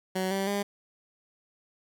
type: tone with pitch steps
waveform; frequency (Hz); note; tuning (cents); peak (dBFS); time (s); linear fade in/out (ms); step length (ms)
15% pulse; 187.4 / 194.46 / 201.8; F#3 / G3 / G#3; +22 / -14 / -49; -21; 0.15-0.63; 10; 160
effects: none